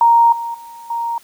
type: tone with level steps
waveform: sine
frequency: 932.3 Hz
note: A#5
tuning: in tune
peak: -7 / -21 / -33 / -18 dBFS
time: 0.01-1.18 s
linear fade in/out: 2 ms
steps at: 0.32 / 0.54 / 0.9 s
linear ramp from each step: 5 ms
effects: white hiss -48 dBFS RMS until 1.23 s